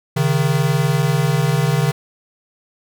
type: tone pair together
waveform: square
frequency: 135.32 / 155.56 Hz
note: C#3 / D#3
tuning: -41 / 0 cents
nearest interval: major second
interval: 241 cents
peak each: -18 dBFS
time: 0.16-1.92 s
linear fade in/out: 10 ms
effects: none